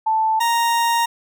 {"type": "tone pair in turn", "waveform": ["sine", "40% pulse"], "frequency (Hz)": [880, 932.3], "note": ["A5", "A#5"], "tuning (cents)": [0, 0], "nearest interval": "minor second", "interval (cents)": 100, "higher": "second", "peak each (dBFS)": -15, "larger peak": "neither", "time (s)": [[0.06, 0.4], [0.4, 1.06]], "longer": "second", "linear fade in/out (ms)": 10, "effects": []}